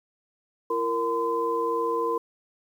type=tone cluster; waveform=sine; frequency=340.3 / 463.7 / 1022 Hz; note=F4 / A#4 / C6; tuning=-45 / -9 / -41 cents; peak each=-32 / -26 / -27 dBFS; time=0.7-2.18 s; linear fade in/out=5 ms; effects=9-bit